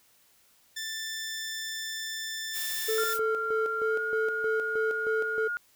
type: tone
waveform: 15% pulse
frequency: 1771 Hz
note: A6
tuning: 11 cents sharp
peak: -27 dBFS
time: 0.76-3.14 s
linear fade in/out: 10 ms
type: noise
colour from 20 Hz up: blue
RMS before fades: -35 dBFS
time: 2.52-3.2 s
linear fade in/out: 50 ms
type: tone with tremolo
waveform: triangle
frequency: 440 Hz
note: A4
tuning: in tune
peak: -24 dBFS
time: 2.88-5.48 s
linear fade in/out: 10 ms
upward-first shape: square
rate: 3.2 Hz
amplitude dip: 60%
type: tone with pitch glide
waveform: sine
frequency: 1385 to 1427.2 Hz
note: F6 to F6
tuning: -15 to +37 cents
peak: -29 dBFS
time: 2.98-5.57 s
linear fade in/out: 0 ms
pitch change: +52 cents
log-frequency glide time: 3.83-3.98 s
effects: white hiss -63 dBFS RMS until 5.75 s